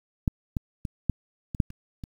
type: clicks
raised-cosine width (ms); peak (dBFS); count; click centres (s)
5; -10 / -14 / -18 / -10 / -20 / -7 / -29 / -24; 8; 0.278 / 0.568 / 0.852 / 1.097 / 1.548 / 1.602 / 1.704 / 2.038
effects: 8-bit